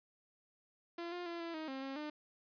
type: tone with pitch steps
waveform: sawtooth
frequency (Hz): 341.5 / 353.2 / 340.6 / 335.5 / 314.3 / 267 / 270.2 / 300.9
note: F4 / F4 / F4 / E4 / D#4 / C4 / C#4 / D4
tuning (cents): -39 / +20 / -43 / +31 / +18 / +35 / -44 / +42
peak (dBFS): -37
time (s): 0.98-2.1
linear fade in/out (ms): 5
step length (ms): 140
effects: resampled to 11025 Hz